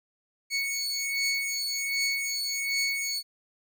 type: beating tone pair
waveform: 20% pulse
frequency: 2217 / 2218.3 Hz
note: C#7 / C#7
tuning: 0 / +1 cents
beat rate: 1.3 Hz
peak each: -25 dBFS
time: 0.5-3.23 s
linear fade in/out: 50 ms
effects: none